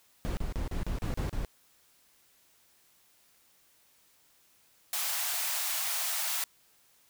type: noise bursts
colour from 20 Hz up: brown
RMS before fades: -32 dBFS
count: 8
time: 0.25-1.448 s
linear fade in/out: 0 ms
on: 120 ms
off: 34 ms
type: high-pass noise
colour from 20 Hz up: white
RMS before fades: -32 dBFS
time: 4.93-6.44 s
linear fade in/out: 2 ms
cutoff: 620 Hz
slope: 96 dB/octave
effects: white hiss -65 dBFS RMS until 7.09 s